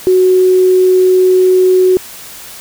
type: tone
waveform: sine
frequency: 370 Hz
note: F#4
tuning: in tune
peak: -5 dBFS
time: 0.07-1.97 s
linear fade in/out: 0 ms
effects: white hiss -31 dBFS RMS until 2.6 s